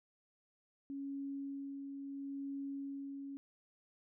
sine tone with tremolo, 277.2 Hz, C#4, in tune, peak -39 dBFS, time 0.9-3.37 s, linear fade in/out 0 ms, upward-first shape sine, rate 0.74 Hz, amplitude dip 35%, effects none

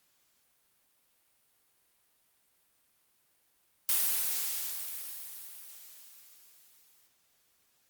blue noise with exponential decay, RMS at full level -26 dBFS, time 3.89-7.07 s, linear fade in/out 0 ms, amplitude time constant 690 ms, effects white hiss -71 dBFS RMS until 7.89 s + Opus 48 kbps

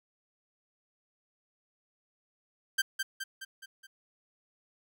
sawtooth tone with echo, 1568 Hz, G6, in tune, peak -21 dBFS, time 2.78-2.82 s, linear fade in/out 10 ms, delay 210 ms, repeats 5, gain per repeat -5 dB, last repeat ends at 3.87 s, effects none

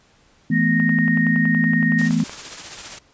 sine chord, E suspended fourth, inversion none, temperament equal with one note detuned, 164.81 / 217 / 246.9 Hz, E3 / A3 / B3, 0 / -24 / 0 cents, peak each -20 dBFS, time 0.5-2.24 s, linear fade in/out 5 ms
sine tone, 1857 Hz, A#6, 7 cents flat, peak -20 dBFS, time 0.51-2.1 s, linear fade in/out 50 ms
click train, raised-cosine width 0.5 ms, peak -18 dBFS, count 17, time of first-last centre 0.8-2.295 s, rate 10.7 Hz
white noise with tremolo, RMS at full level -32 dBFS, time 1.98-2.99 s, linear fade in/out 10 ms, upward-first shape sine, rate 15 Hz, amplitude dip 40%
effects pink hiss -56 dBFS RMS until 3.13 s + resampled to 16000 Hz

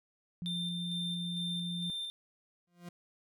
sine tone, 174.61 Hz, F3, in tune, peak -36 dBFS, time 0.42-1.9 s, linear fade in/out 0 ms
triangle tone with tremolo, 3587 Hz, A7, 33 cents sharp, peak -34 dBFS, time 0.46-2.1 s, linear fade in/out 0 ms, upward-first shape square, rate 2.2 Hz, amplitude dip 30%
40% pulse tone with exponential growth, 174.61 Hz, F3, in tune, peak -40 dBFS, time 2.67-2.89 s, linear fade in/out 5 ms, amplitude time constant 46 ms
effects none

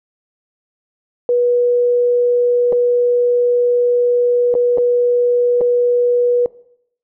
sine tone with dropouts, 486.2 Hz, B4, 27 cents flat, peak -11 dBFS, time 1.29-6.46 s, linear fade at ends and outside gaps 1 ms, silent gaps 2.724-2.728 / 4.541-4.551 / 4.775-4.782 / 5.609-5.613 s, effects noise-tail reverb RT60 0.7 s tail -20 dB re dry

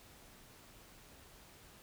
silence, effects pink hiss -59 dBFS RMS until 1.82 s

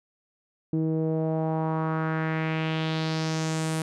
sawtooth tone with low-pass filter sweep, 159.2 Hz, D#3, 40 cents sharp, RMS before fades -27 dBFS, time 0.73-3.82 s, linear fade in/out 2 ms, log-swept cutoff 340 to 10000 Hz, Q 2.5, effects none

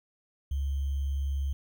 sine tone with sample-and-hold, 69.3 Hz, C#2, in tune, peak -27 dBFS, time 0.51-1.53 s, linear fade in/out 5 ms, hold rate 3150 Hz, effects none

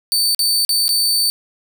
sawtooth tone with dropouts, 4555 Hz, C#8, 46 cents sharp, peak -11 dBFS, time 0.12-1.3 s, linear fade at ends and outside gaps 0 ms, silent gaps 0.348-0.392 / 0.65-0.692 / 0.881-0.891 s, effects none

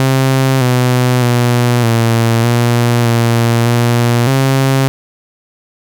sawtooth tone with pitch steps, 132.8 / 125.2 / 121.3 / 115.3 / 119.3 / 116.9 / 119.2 / 134.3 Hz, C3 / B2 / B2 / A#2 / A#2 / A#2 / A#2 / C3, +26 / +24 / -31 / -19 / +41 / +5 / +39 / +46 cents, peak -5 dBFS, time 0-4.88 s, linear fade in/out 0 ms, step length 610 ms, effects none

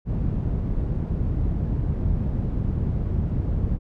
white low-pass noise, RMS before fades -24 dBFS, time 0.05-3.79 s, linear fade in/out 50 ms, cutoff 120 Hz, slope 12 dB/octave, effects none

